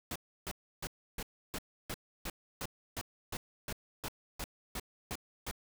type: noise bursts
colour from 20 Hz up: pink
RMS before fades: -39 dBFS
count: 16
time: 0.11-5.512 s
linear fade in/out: 2 ms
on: 47 ms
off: 310 ms
effects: none